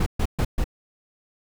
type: noise bursts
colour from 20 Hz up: brown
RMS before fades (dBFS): -21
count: 4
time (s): 0-0.642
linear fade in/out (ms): 5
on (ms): 63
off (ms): 130
effects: none